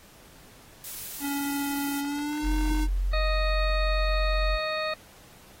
blue noise, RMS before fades -37 dBFS, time 0.84-2.01 s, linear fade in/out 2 ms
square tone with pitch glide, 282.4 to 306.2 Hz, C#4 to D#4, +32 to -28 cents, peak -29 dBFS, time 1.2-2.88 s, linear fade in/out 50 ms, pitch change +140 cents, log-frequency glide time 2.01-2.52 s
sine tone, 45.34 Hz, F#1, 34 cents flat, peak -23 dBFS, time 2.42-4.59 s, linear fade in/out 50 ms
harmonic tone, 623 Hz, D#5, 2 cents sharp, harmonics 1 / 2 / 3 / 4 / 6 / 7, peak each -30 / -33 / -35 / -36 / -38 / -38 dBFS, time 3.13-4.94 s, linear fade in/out 5 ms
effects pink hiss -53 dBFS RMS until 5.6 s + AAC 48 kbps

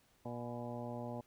harmonic tone with a mistuned harmonic, 120 Hz, B2, 49 cents flat, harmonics 1 / 2 / 3 / 4 / 5 / 6 / 7 / 8, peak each -46 / -45 / -52 / -50 / -47 / -53 / -50 / -56 dBFS, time 0.25-1.21 s, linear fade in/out 5 ms, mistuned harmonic 8, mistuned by +64 cents, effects pink hiss -71 dBFS RMS until 1.26 s

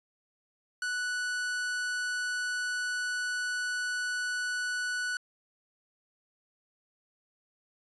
45% pulse tone, 1480 Hz, F#6, in tune, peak -30 dBFS, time 0.82-5.17 s, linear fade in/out 2 ms, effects resampled to 22050 Hz

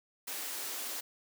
white high-pass noise, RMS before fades -39 dBFS, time 0.27-1.01 s, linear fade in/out 10 ms, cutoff 230 Hz, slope 96 dB/octave, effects none

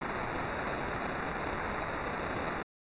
white noise with sample-and-hold, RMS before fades -35 dBFS, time 0.01-2.63 s, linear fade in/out 10 ms, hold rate 3150 Hz, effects resampled to 8000 Hz

